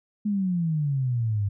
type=exponential sweep; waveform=sine; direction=down; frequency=212.6 to 98 Hz; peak=-22 dBFS; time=0.25-1.49 s; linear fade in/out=10 ms; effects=none